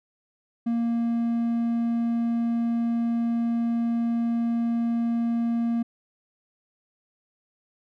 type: tone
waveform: triangle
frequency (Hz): 233.1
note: A#3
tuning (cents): 0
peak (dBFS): -20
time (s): 0.66-5.83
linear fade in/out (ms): 10
effects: none